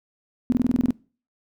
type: tone bursts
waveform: sine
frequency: 246.6 Hz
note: B3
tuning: 2 cents flat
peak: -15 dBFS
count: 9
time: 0.5-0.906 s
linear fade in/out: 0 ms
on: 22 ms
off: 26 ms
effects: noise-tail reverb RT60 0.4 s tail -24 dB re dry